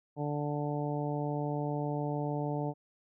harmonic tone, 146.83 Hz, D3, in tune, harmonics 1 / 2 / 3 / 4 / 5 / 6, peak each -34 / -37 / -39 / -40 / -41 / -42 dBFS, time 0.16-2.74 s, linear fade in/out 50 ms, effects none

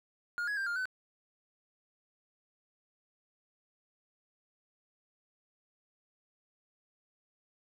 triangle tone with pitch steps, 1424 / 1672 / 1584 / 1407 / 1512 Hz, F6 / G#6 / G6 / F6 / F#6, +33 / +11 / +18 / +12 / +37 cents, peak -30 dBFS, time 0.38-0.855 s, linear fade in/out 0 ms, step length 95 ms, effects none

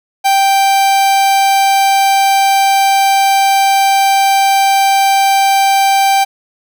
45% pulse tone, 784 Hz, G5, in tune, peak -8 dBFS, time 0.24-6.25 s, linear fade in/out 20 ms, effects none

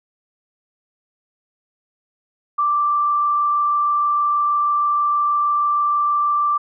sine tone with frequency modulation, 1174.7 Hz, D6, in tune, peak -15 dBFS, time 2.58-6.58 s, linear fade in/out 10 ms, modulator 26.3 Hz, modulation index 0.36, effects none

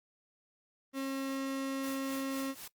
35% pulse tone, 270 Hz, C#4, 45 cents flat, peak -32 dBFS, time 0.93-2.55 s, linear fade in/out 50 ms
white noise with tremolo, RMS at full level -45 dBFS, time 1.83-2.68 s, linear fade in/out 5 ms, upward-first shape triangle, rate 4 Hz, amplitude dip 90%
effects noise-tail reverb RT60 0.1 s tail -21 dB re dry + Opus 32 kbps

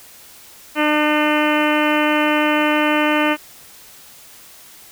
harmonic tone with a mistuned harmonic, 301 Hz, D4, 43 cents sharp, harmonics 1 / 2 / 3 / 4 / 5 / 6 / 7 / 8 / 9 / 10, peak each -18 / -21 / -23 / -24 / -25 / -26 / -26 / -27 / -28 / -28 dBFS, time 0.75-3.37 s, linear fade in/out 50 ms, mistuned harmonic 8, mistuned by +17 cents, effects white hiss -43 dBFS RMS until 4.91 s

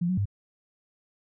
sine tone with pitch steps, 173.4 / 184.4 / 100.4 Hz, F3 / F#3 / G2, -12 / -6 / +42 cents, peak -23 dBFS, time 0.01-0.256 s, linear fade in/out 10 ms, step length 82 ms, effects none

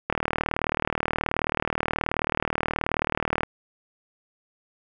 click train, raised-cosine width 0.5 ms, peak -8 dBFS, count 130, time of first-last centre 0.1-3.433 s, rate 38.7 Hz, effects none

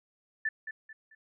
sine tone with echo, 1760 Hz, A6, in tune, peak -27 dBFS, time 0.45-0.49 s, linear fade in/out 5 ms, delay 220 ms, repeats 3, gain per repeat -9 dB, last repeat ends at 1.15 s, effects none

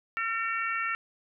harmonic tone, 453.7 Hz, A#4, 47 cents flat, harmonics 3 / 4 / 5 / 6, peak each -31 / -33 / -35 / -37 dBFS, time 0.17-0.95 s, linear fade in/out 0 ms, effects none

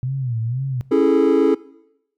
sine tone with vibrato, 123.47 Hz, B2, in tune, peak -20 dBFS, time 0.03-0.81 s, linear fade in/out 0 ms, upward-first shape sine, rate 2 Hz, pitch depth 170 cents each way
triangle chord, A major seventh, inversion first, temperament just, 275 / 330 / 412.5 / 440 Hz, C#4 / E4 / G#4 / A4, -14 / +2 / -12 / 0 cents, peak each -16 dBFS, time 0.91-1.55 s, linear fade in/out 10 ms
effects noise-tail reverb RT60 0.8 s tail -20 dB re dry + tanh soft clip ceiling -1 dBFS

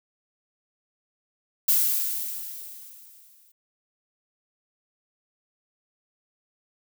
violet noise with exponential decay, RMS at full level -19 dBFS, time 1.68-3.52 s, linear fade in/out 5 ms, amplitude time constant 400 ms, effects none

